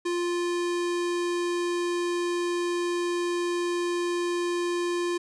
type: tone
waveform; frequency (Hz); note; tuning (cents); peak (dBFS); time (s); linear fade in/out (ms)
square; 349.2; F4; 0; -26; 0.05-5.18; 10
effects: resampled to 22050 Hz